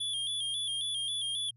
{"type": "tone with vibrato", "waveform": "square", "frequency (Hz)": 3326, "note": "G#7", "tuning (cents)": 2, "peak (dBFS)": -32, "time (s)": [0, 1.51], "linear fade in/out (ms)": 10, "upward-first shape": "square", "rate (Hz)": 3.7, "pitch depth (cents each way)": 57, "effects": ["added 118 Hz sine -59 dBFS peak until 1.56 s", "resampled to 32000 Hz"]}